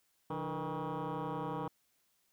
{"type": "tone with frequency modulation", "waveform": "sine", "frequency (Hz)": 329.6, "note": "E4", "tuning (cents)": 0, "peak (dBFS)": -33, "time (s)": [0.3, 1.68], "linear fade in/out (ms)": 5, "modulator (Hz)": 157, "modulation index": 5.2, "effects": ["tanh soft clip ceiling -34 dBFS", "white hiss -75 dBFS RMS until 2.32 s"]}